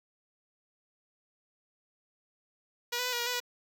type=tone with pitch steps; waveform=5% pulse; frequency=481 / 496.4 / 499.9 / 480 / 476 / 494.4 / 487.6 Hz; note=B4 / B4 / B4 / B4 / A#4 / B4 / B4; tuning=-46 / +9 / +21 / -49 / +36 / +2 / -22 cents; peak=-19 dBFS; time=2.92-3.403 s; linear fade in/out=10 ms; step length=69 ms; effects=none